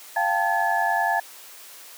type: tone cluster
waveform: sine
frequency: 693 / 783 / 884 / 1711 Hz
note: F5 / G5 / A5 / A6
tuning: -14 / -2 / +8 / -49 cents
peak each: -25 dBFS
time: 0.16-1.2 s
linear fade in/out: 5 ms
effects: white hiss -44 dBFS RMS until 1.97 s + high-pass 400 Hz 12 dB/octave